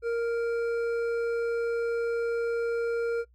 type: tone with hard clipping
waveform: sine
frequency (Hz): 466.2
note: A#4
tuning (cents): 0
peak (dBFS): -27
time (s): 0.02-3.25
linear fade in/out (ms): 50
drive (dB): 7
effects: noise-tail reverb RT60 0.1 s tail -21 dB re dry + added 60 Hz sine -57 dBFS peak until 3.34 s